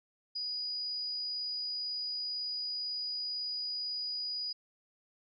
sine tone, 4919 Hz, D#8, 21 cents flat, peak -34 dBFS, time 0.35-4.53 s, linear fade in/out 10 ms, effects none

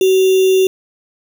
sine tone with sample-and-hold, 377.8 Hz, F#4, 36 cents sharp, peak -8 dBFS, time 0.01-0.67 s, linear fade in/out 2 ms, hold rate 3150 Hz, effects none

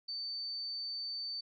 sine tone, 4560 Hz, C#8, 48 cents sharp, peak -37 dBFS, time 0.08-1.41 s, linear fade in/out 10 ms, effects none

